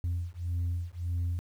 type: beating tone pair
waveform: sine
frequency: 86 / 87.7 Hz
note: F2 / F2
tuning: -26 / +8 cents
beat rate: 1.7 Hz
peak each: -31 dBFS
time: 0.04-1.39 s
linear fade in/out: 0 ms
effects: tanh soft clip ceiling -26 dBFS + 10-bit